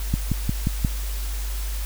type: click train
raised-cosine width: 5 ms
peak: -8 dBFS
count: 5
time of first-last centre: 0.14-0.848 s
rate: 5.65 Hz
effects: added 50 Hz sine -25 dBFS peak until 1.85 s + white hiss -37 dBFS RMS until 1.85 s